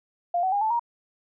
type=tone with pitch steps; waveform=sine; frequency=698.5 / 753 / 811.7 / 875 / 943.2 Hz; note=F5 / F#5 / G#5 / A5 / A#5; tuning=0 / +30 / -40 / -10 / +20 cents; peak=-21 dBFS; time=0.34-0.795 s; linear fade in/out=5 ms; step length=91 ms; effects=none